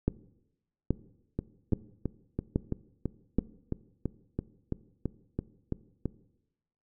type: two click trains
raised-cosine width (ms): 3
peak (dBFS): -17 / -12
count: 15 / 5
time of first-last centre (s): 1.39-6.057 / 0.08-3.386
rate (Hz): 3 / 1.21
effects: noise-tail reverb RT60 0.9 s tail -19 dB re dry